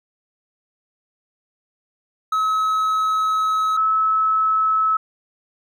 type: tone pair in turn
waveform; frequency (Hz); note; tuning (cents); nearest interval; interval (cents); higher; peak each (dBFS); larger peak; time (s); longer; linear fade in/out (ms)
triangle / sine; 1285 / 1297.7; E6 / E6; -45 / -28; unison; 17; second; -15; neither; 2.32-3.77 / 3.77-4.97; first; 5
effects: none